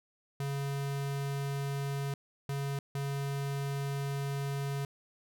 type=tone bursts at uneven times; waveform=square; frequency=139.6 Hz; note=C#3; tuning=13 cents sharp; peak=-33 dBFS; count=3; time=0.4-2.14 / 2.49-2.79 / 2.95-4.85 s; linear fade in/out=2 ms; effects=none